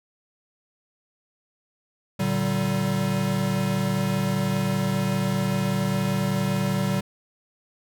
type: chord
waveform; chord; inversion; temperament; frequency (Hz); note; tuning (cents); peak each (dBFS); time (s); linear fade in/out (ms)
square; G minor; first; equal with one note detuned; 116.54 / 146.83 / 191.85; Bb2 / D3 / G3; 0 / 0 / -37; -30 / -28 / -25; 2.19-7.01; 10
effects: none